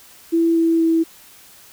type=tone with pitch steps; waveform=sine; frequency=332.3 / 329.8 / 327.3 Hz; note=E4 / E4 / E4; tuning=+14 / +1 / -12 cents; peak=-13 dBFS; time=0.32-1.04 s; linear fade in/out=20 ms; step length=240 ms; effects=white hiss -46 dBFS RMS until 1.72 s